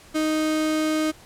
35% pulse tone, 311.1 Hz, D#4, in tune, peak -19 dBFS, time 0.14-1.12 s, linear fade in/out 20 ms, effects pink hiss -49 dBFS RMS until 1.25 s + low-pass 12000 Hz 12 dB/octave

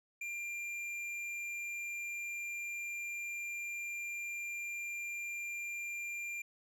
triangle tone with tanh clipping, 2386 Hz, D7, 27 cents sharp, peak -40 dBFS, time 0.21-6.42 s, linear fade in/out 5 ms, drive 14 dB, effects none

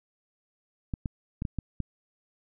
clicks, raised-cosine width 5 ms, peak -18 dBFS, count 6, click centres 0.938 / 1.058 / 1.421 / 1.452 / 1.587 / 1.803 s, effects none

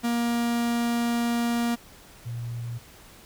45% pulse / sine tone pair in turn, 236 / 118.48 Hz, A#3 / A#2, +22 / +29 cents, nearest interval octave, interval 1193 cents, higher first, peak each -23 / -30 dBFS, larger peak first, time 0.03-1.76 / 2.25-2.79 s, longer first, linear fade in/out 20 ms, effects pink hiss -50 dBFS RMS until 3.25 s

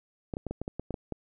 clicks, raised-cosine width 2 ms, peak -20 dBFS, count 10, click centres 0.338 / 0.369 / 0.467 / 0.51 / 0.616 / 0.679 / 0.796 / 0.907 / 0.942 / 1.123 s, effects none

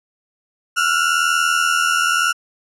35% pulse tone pair together, 1358.2 / 1439 Hz, F6 / F#6, -49 / -49 cents, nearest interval minor second, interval 100 cents, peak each -16 dBFS, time 0.76-2.33 s, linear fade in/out 20 ms, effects low-pass 11000 Hz 12 dB/octave

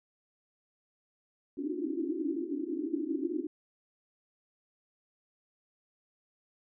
white band-pass noise, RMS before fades -34 dBFS, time 1.57-3.47 s, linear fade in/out 2 ms, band 270 to 360 Hz, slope 96 dB/octave, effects none

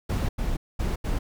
brown noise bursts at uneven times, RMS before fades -26 dBFS, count 4, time 0.09-0.29 / 0.38-0.57 / 0.79-0.96 / 1.04-1.19 s, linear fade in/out 10 ms, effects none

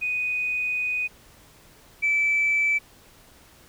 sine tone pair in turn, 2488 / 2315 Hz, D#7 / D7, -1 / -25 cents, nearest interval minor second, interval 124 cents, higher first, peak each -23 / -18 dBFS, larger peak second, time 0.01-1.08 / 2.02-2.79 s, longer first, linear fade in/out 20 ms, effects tanh soft clip ceiling -15 dBFS + pink hiss -53 dBFS RMS until 3.68 s

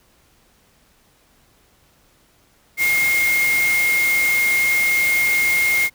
sine tone in noise, 2137 Hz, C7, 36 cents sharp, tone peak -15 dBFS, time 2.77-5.9 s, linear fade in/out 50 ms, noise white, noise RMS -26 dBFS, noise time 2.77-5.9 s, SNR +8 dB, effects pink hiss -57 dBFS RMS until 5.94 s

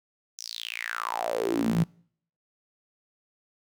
sawtooth tone with high-pass filter sweep, 57.3 Hz, A#1, 29 cents flat, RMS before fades -29 dBFS, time 0.38-1.84 s, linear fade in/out 10 ms, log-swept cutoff 6100 to 150 Hz, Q 7.9, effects noise-tail reverb RT60 0.6 s tail -25 dB re dry

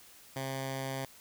10% pulse tone with notch filter, 134 Hz, C3, 42 cents sharp, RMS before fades -37 dBFS, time 0.36-1.05 s, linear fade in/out 2 ms, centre 340 Hz, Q 1.8, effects white hiss -56 dBFS RMS until 1.2 s

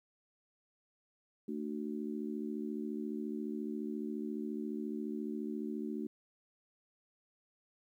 harmonic tone, 74.4 Hz, D2, 23 cents sharp, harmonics 3 / 4 / 5, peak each -39 / -41 / -43 dBFS, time 1.48-6.07 s, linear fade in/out 5 ms, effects 12-bit

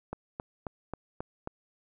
click train, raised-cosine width 1 ms, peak -21 dBFS, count 6, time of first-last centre 0.13-1.474 s, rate 3.72 Hz, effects none

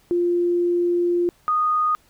sine tone pair in turn, 349.2 / 1236.5 Hz, F4 / D#6, 0 / -11 cents, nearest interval octave + minor seventh, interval 2189 cents, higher second, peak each -17 dBFS, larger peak neither, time 0.11-1.29 / 1.48-1.95 s, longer first, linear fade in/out 0 ms, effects pink hiss -58 dBFS RMS until 2.09 s

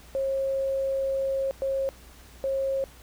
sine tone bursts at uneven times, 540 Hz, C#5, 45 cents flat, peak -24 dBFS, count 3, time 0.15-1.51 / 1.62-1.89 / 2.44-2.84 s, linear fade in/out 0 ms, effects added 60 Hz sine -49 dBFS peak until 3.02 s + pink hiss -52 dBFS RMS until 3.02 s

